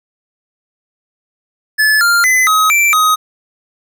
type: tone with pitch steps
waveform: square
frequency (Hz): 1727 / 1397 / 2023 / 1268 / 2343 / 1257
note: A6 / F6 / B6 / D#6 / D7 / D#6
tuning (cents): -33 / 0 / +41 / +32 / -5 / +17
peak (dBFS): -9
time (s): 1.78-3.16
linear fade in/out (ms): 20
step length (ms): 230
effects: none